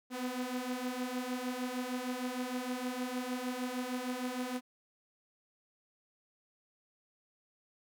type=beating tone pair; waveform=sawtooth; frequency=246.9 / 253.4 Hz; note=B3 / B3; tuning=0 / +45 cents; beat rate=6.5 Hz; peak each=-36 / -33 dBFS; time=0.1-4.61 s; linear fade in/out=50 ms; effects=none